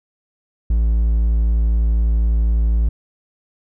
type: tone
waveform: triangle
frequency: 56 Hz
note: A1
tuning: 31 cents sharp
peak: -11 dBFS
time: 0.7-2.89 s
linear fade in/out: 5 ms
effects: none